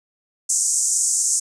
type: band-pass noise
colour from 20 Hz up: white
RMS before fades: -20 dBFS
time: 0.49-1.4 s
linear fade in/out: 10 ms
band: 6300 to 8500 Hz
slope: 48 dB/octave
effects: none